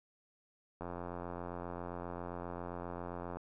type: click train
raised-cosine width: 1 ms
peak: -28 dBFS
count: 225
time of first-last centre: 0.81-3.37 s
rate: 87.5 Hz
effects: none